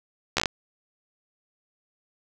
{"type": "slowing click train", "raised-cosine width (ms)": 0.2, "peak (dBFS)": -5, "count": 6, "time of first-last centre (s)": [0.37, 0.458], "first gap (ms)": 13, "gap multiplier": 1.15, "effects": []}